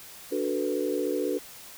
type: chord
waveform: sine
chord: B minor seventh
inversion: first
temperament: equal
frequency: 293.7 / 370 / 440 / 493.9 Hz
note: D4 / F#4 / A4 / B4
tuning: 0 / 0 / 0 / 0 cents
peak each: -31 dBFS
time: 0.31-1.39 s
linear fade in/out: 20 ms
effects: white hiss -46 dBFS RMS until 1.77 s